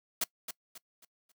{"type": "noise with echo", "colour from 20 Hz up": "white", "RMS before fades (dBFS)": -30, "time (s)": [0.21, 0.24], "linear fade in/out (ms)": 5, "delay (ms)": 270, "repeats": 4, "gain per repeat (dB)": -9, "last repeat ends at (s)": 1.32, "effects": ["noise-tail reverb RT60 0.1 s tail -23 dB re dry", "high-pass 150 Hz 12 dB/octave"]}